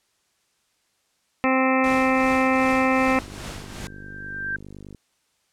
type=harmonic tone; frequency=261.6 Hz; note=C4; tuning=in tune; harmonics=1 / 2 / 3 / 4 / 5 / 7 / 8 / 9 / 10; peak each=-21 / -24 / -26 / -27 / -28 / -29 / -30 / -31 / -31 dBFS; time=1.44-3.19 s; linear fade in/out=0 ms
type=noise with tremolo; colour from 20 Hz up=pink; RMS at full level=-34 dBFS; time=1.84-3.87 s; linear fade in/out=0 ms; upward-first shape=triangle; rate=2.6 Hz; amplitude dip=65%
type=click train; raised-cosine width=3 ms; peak=-28 dBFS; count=94; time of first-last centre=3.08-4.947 s; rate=49.8 Hz
type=tone with exponential growth; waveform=sine; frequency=1574 Hz; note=G6; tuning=7 cents sharp; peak=-23 dBFS; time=3.41-4.56 s; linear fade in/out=2 ms; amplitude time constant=250 ms
effects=white hiss -68 dBFS RMS until 5.52 s + low-pass 9000 Hz 12 dB/octave